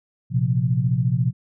sine chord, Bb suspended second, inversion none, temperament equal, 116.54 / 130.81 / 174.61 Hz, Bb2 / C3 / F3, 0 / 0 / 0 cents, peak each -22 / -20 / -25 dBFS, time 0.3-1.33 s, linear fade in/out 50 ms, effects none

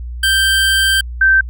25% pulse / sine tone pair in turn, 1568 / 1555.4 Hz, G6 / G6, 0 / -14 cents, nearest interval unison, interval 14 cents, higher first, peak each -7 dBFS, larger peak neither, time 0.23-1.01 / 1.21-1.41 s, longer first, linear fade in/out 5 ms, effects added 60 Hz sine -23 dBFS peak until 1.49 s

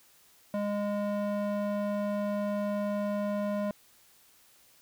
square tone with band-pass filter, 205.2 Hz, G#3, 21 cents flat, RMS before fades -31 dBFS, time 0.54-3.71 s, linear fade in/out 0 ms, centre 520 Hz, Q 1.3, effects white hiss -61 dBFS RMS until 4.81 s

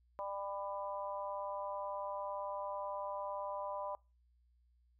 harmonic tone, 199 Hz, G3, 26 cents sharp, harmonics 3 / 4 / 5 / 6, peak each -42 / -47 / -42 / -53 dBFS, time 0.19-3.95 s, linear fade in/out 0 ms, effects noise-tail reverb RT60 0.3 s tail -25 dB re dry + added 60 Hz sine -68 dBFS peak until 4.99 s

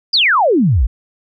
sine exponential sweep, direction down, 5070 to 46.35 Hz, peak -9 dBFS, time 0.13-0.87 s, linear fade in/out 10 ms, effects none

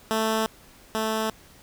10% pulse tone pair in turn, 220.6 / 219.6 Hz, A3 / A3, +5 / -3 cents, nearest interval unison, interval 8 cents, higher first, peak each -14 / -16 dBFS, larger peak first, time 0.11-0.46 / 0.95-1.3 s, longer neither, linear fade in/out 0 ms, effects pink hiss -52 dBFS RMS until 1.62 s

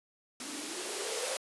violet noise with band-pass filter sweep, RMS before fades -37 dBFS, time 0.4-1.37 s, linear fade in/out 2 ms, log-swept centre 250 to 560 Hz, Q 9.5, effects resampled to 24000 Hz

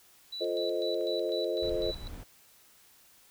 sine tone with tremolo, 3951 Hz, B7, in tune, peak -36 dBFS, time 0.32-2.08 s, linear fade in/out 10 ms, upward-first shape square, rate 4 Hz, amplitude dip 80%
sine chord, F dominant seventh, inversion none, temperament equal, 349.2 / 440 / 523.3 / 622.3 Hz, F4 / A4 / C5 / Eb5, 0 / 0 / 0 / 0 cents, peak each -34 dBFS, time 0.4-1.92 s, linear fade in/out 20 ms
click train, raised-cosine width 0.3 ms, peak -40 dBFS, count 5, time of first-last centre 1.01-2.143 s, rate 3.53 Hz
brown noise, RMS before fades -41 dBFS, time 1.62-2.24 s, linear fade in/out 10 ms
effects white hiss -60 dBFS RMS until 3.3 s

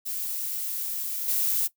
violet noise with level steps, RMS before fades -31 / -25 dBFS, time 0.05-1.68 s, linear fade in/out 20 ms, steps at 1.28 s, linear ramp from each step 2 ms, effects noise-tail reverb RT60 0.1 s tail -17 dB re dry

